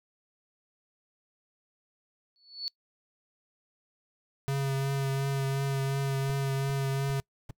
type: tone with exponential growth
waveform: sine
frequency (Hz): 4435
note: C#8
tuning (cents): 0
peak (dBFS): -28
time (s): 2.36-2.68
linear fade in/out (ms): 0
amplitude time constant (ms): 68
type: tone with vibrato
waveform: square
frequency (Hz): 136.9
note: C#3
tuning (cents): -21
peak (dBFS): -28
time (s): 4.48-7.2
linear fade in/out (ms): 0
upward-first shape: triangle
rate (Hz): 2.8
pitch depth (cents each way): 21
type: noise bursts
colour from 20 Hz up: brown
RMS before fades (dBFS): -38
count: 4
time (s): 6.29-7.51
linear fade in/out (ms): 5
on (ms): 20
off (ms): 380
effects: noise-tail reverb RT60 0.1 s tail -25 dB re dry